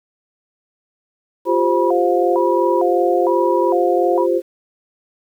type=tone with vibrato; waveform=sine; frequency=830.6 Hz; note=G#5; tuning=in tune; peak=-19 dBFS; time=1.45-4.27 s; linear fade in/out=50 ms; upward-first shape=square; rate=1.1 Hz; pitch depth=270 cents each way
type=chord; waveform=sine; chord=F suspended second; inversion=none; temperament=equal; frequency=349.2 / 392 / 523.3 Hz; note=F4 / G4 / C5; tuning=0 / 0 / 0 cents; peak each=-17 / -20 / -18 dBFS; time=1.45-4.42 s; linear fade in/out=50 ms
effects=8-bit